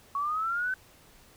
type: linear sweep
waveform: sine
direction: up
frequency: 1108.7 to 1536 Hz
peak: -27 dBFS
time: 0.15-0.74 s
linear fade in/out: 2 ms
effects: pink hiss -57 dBFS RMS until 1.36 s